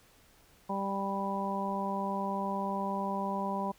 harmonic tone, 196.8 Hz, G3, 7 cents sharp, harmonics 1 / 2 / 3 / 4 / 5, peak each -35 / -41 / -39 / -38 / -35 dBFS, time 0.69-3.72 s, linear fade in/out 10 ms, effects pink hiss -62 dBFS RMS until 3.78 s

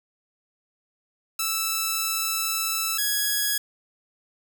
5% pulse tone pair in turn, 1318 / 1665.8 Hz, E6 / G#6, -1 / +5 cents, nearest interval major third, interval 406 cents, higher second, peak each -12 / -11 dBFS, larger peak second, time 1.39-2.98 / 2.98-3.58 s, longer first, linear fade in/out 5 ms, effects none

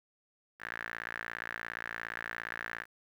sawtooth tone with band-pass filter, 57.2 Hz, A#1, 32 cents flat, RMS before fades -41 dBFS, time 0.59-2.86 s, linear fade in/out 50 ms, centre 1700 Hz, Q 6.2, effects 10-bit

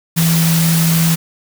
sine tone in noise, 164.81 Hz, E3, in tune, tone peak -11 dBFS, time 0.16-1.16 s, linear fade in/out 20 ms, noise white, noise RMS -19 dBFS, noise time 0.16-1.16 s, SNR +5 dB, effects none

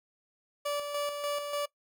30% pulse tone with tremolo, 580 Hz, D5, 22 cents flat, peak -27 dBFS, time 0.65-1.66 s, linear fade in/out 10 ms, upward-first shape square, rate 3.4 Hz, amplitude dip 45%, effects noise-tail reverb RT60 0.1 s tail -20 dB re dry

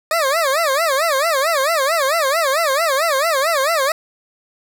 20% pulse tone with vibrato, 598 Hz, D5, 31 cents sharp, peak -10 dBFS, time 0.11-3.92 s, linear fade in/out 2 ms, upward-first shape sine, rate 4.5 Hz, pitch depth 220 cents each way, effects none

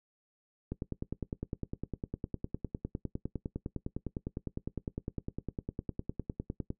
click train, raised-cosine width 3 ms, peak -22 dBFS, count 60, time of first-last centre 0.72-6.704 s, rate 9.86 Hz, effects noise-tail reverb RT60 0.1 s tail -18 dB re dry

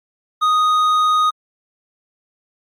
sine tone with hard clipping, 1244.5 Hz, D#6, in tune, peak -14 dBFS, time 0.41-1.31 s, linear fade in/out 20 ms, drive 6 dB, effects Opus 48 kbps

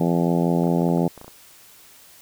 harmonic tone, 85.4 Hz, F2, 38 cents flat, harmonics 2 / 3 / 4 / 5 / 6 / 7 / 8 / 9 / 10, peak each -20 / -24 / -26 / -28 / -30 / -31 / -32 / -33 / -34 dBFS, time 0-1.08 s, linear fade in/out 5 ms
clicks, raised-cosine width 1 ms, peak -26 dBFS, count 9, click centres 0.638 / 0.673 / 0.818 / 0.889 / 0.976 / 1.177 / 1.214 / 1.245 / 1.28 s
effects white hiss -49 dBFS RMS until 2.21 s

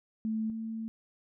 sine tone pair in turn, 220 / 223.5 Hz, A3 / A3, 0 / +27 cents, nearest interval unison, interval 27 cents, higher second, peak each -29 / -34 dBFS, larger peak first, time 0.25-0.5 / 0.5-0.88 s, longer second, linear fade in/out 0 ms, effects none

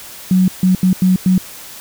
sine tone bursts at uneven times, 185.2 Hz, F#3, 2 cents sharp, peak -8 dBFS, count 5, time 0.31-0.48 / 0.63-0.75 / 0.83-0.93 / 1.02-1.16 / 1.26-1.38 s, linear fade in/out 2 ms, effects white hiss -34 dBFS RMS until 1.8 s

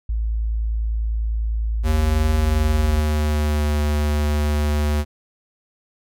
sine tone, 55 Hz, A1, in tune, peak -19 dBFS, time 0.09-3 s, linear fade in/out 5 ms
square tone with pitch glide, 77.6 to 74.44 Hz, D#2 to D2, -4 to +24 cents, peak -18 dBFS, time 1.83-5.05 s, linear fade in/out 50 ms, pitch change -72 cents, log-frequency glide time 2.37-3.76 s
effects none

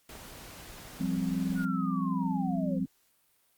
pink noise, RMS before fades -47 dBFS, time 0.09-1.65 s, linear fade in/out 2 ms
click, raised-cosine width 1 ms, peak -32 dBFS, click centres 0.153 s
sine chord, F suspended second, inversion none, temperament equal, 174.61 / 196 / 261.6 Hz, F3 / G3 / C4, 0 / 0 / 0 cents, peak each -32 dBFS, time 1-2.86 s, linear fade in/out 10 ms
sine linear sweep, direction down, 1480 to 495.7 Hz, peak -36 dBFS, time 1.55-2.8 s, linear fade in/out 50 ms
effects white hiss -69 dBFS RMS until 3.57 s + Opus 48 kbps

